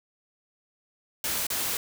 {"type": "noise with dropouts", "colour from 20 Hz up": "white", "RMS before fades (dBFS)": -29, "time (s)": [1.24, 1.77], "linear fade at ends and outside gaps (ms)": 2, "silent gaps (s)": [1.468, 1.502], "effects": []}